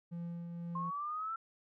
triangle tone with tremolo, 170.9 Hz, F3, 37 cents flat, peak -36 dBFS, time 0.11-0.91 s, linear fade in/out 20 ms, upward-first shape triangle, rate 2 Hz, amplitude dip 35%
sine exponential sweep, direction up, 1057 to 1348 Hz, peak -36 dBFS, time 0.75-1.36 s, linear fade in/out 5 ms
effects none

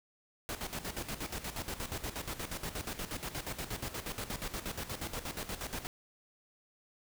pink noise with tremolo, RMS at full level -38 dBFS, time 0.49-5.87 s, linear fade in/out 0 ms, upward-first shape square, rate 8.4 Hz, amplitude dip 70%, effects none

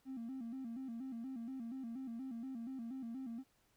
triangle tone with vibrato, 246.9 Hz, B3, in tune, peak -39 dBFS, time 0.05-3.44 s, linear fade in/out 50 ms, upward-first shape square, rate 4.2 Hz, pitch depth 120 cents each way, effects tanh soft clip ceiling -38 dBFS + pink hiss -75 dBFS RMS until 3.76 s

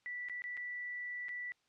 sine tone with dropouts, 1964 Hz, B6, 10 cents flat, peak -39 dBFS, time 0.06-1.52 s, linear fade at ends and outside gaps 0 ms, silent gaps 0.286-0.297 / 0.42-0.44 / 0.569-0.574 / 1.284-1.291 s, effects white hiss -75 dBFS RMS until 1.68 s + low-pass 5000 Hz 12 dB/octave

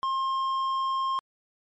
sine tone with tanh clipping, 1065 Hz, C6, 30 cents sharp, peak -26 dBFS, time 0.03-1.19 s, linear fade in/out 0 ms, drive 7 dB, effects MP3 48 kbps

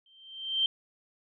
sine tone with exponential growth, 3136 Hz, G7, in tune, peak -21 dBFS, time 0.06-0.66 s, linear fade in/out 2 ms, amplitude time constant 130 ms, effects none

